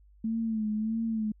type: tone with vibrato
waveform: sine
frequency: 220 Hz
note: A3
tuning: in tune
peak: -27 dBFS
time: 0.24-1.32 s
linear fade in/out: 5 ms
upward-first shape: sine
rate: 1.6 Hz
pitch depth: 58 cents each way
effects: added 50 Hz sine -55 dBFS peak until 1.4 s